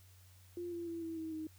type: tone with pitch steps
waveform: sine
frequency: 349.2 / 341.8 / 334.6 / 327.5 / 320.6 / 313.8 Hz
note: F4 / F4 / E4 / E4 / E4 / D#4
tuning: 0 / -37 / +26 / -11 / -48 / +15 cents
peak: -39 dBFS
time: 0.57-1.47 s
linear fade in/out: 2 ms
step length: 150 ms
effects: added 92 Hz sine -59 dBFS peak until 1.58 s + white hiss -66 dBFS RMS until 1.58 s